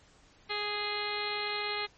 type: harmonic tone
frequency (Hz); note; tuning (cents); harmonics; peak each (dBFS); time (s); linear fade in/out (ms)
415.3; G#4; 0; 1 / 2 / 3 / 4 / 5 / 6 / 7 / 8 / 9 / 10; -39 / -40 / -40 / -44 / -38 / -41 / -45 / -43 / -45 / -38; 0.49-1.87; 20
effects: pink hiss -61 dBFS RMS until 1.97 s + MP3 32 kbps